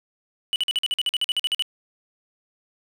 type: tone bursts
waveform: triangle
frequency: 2960 Hz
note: F#7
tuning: in tune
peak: -18 dBFS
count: 15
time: 0.53-1.623 s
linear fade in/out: 0 ms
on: 29 ms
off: 47 ms
effects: 9-bit